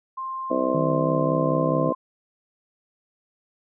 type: tone with pitch glide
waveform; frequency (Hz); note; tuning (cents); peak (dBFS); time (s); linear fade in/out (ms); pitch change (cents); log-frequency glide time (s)
sine; 1053 to 1046.3; C6 to C6; +11 to 0; -28; 0.17-1.95; 10; -11; 0.54-1.18
type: harmonic tone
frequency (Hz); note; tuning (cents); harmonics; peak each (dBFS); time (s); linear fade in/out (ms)
64.7; C2; -19; 3 / 4 / 5 / 6 / 7 / 8 / 9 / 10; -37 / -27 / -28 / -36 / -33 / -25 / -32 / -28; 0.5-1.93; 10
type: tone with vibrato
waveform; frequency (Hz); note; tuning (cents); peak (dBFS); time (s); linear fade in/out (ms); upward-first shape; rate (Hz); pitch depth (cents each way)
sine; 155.56; D#3; 0; -25; 0.74-1.9; 10; triangle; 3.6; 38
effects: none